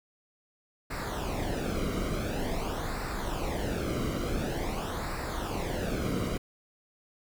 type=noise with flanger; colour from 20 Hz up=brown; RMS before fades=-32 dBFS; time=0.9-6.38 s; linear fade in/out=10 ms; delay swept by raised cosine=0.31 to 1.17 ms; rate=0.47 Hz; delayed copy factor=-0.7; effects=none

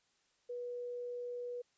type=tone; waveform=sine; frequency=487.1 Hz; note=B4; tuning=24 cents flat; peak=-39 dBFS; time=0.49-1.62 s; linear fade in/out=10 ms; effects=white hiss -75 dBFS RMS until 1.77 s + resampled to 16000 Hz

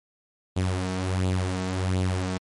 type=tone with flanger; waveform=sawtooth; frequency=92.7 Hz; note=F#2; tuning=4 cents sharp; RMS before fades=-26 dBFS; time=0.56-2.38 s; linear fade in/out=10 ms; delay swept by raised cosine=0.26 to 4.56 ms; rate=1.4 Hz; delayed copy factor=+0.6; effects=MP3 48 kbps

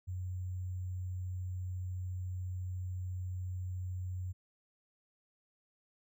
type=tone with sample-and-hold; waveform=sine; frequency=91.4 Hz; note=F#2; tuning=21 cents flat; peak=-36 dBFS; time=0.07-4.33 s; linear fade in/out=20 ms; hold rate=7350 Hz; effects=none

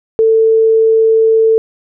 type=tone; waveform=sine; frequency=445.7 Hz; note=A4; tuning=22 cents sharp; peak=-6 dBFS; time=0.19-1.58 s; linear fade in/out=0 ms; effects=none

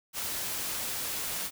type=noise; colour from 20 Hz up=white; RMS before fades=-34 dBFS; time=0.13-1.51 s; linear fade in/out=50 ms; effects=none

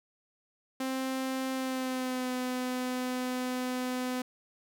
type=tone with pitch glide; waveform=sawtooth; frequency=262.6 to 252.6 Hz; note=C4 to B3; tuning=+6 to +39 cents; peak=-27 dBFS; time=0.8-4.22 s; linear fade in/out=5 ms; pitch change=-67 cents; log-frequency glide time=1.53-2.32 s; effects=none

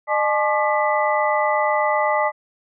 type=tone cluster; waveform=sine; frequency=607 / 856 / 1087 / 1195 / 1990 Hz; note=D#5 / A5 / C#6 / D6 / B6; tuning=-43 / -48 / -34 / +30 / +13 cents; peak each=-21 / -21 / -28 / -24 / -25 dBFS; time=0.07-2.32 s; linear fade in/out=50 ms; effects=none

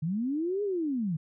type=linear two-way sweep; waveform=sine; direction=up then down; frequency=146.83 to 419.8 to 146.83 Hz; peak=-27 dBFS; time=0.02-1.17 s; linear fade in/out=10 ms; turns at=0.63 s; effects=none

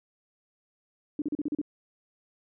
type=tone bursts; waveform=sine; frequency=296.6 Hz; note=D4; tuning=17 cents sharp; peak=-26 dBFS; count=7; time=1.19-1.615 s; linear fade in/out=2 ms; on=29 ms; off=37 ms; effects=none

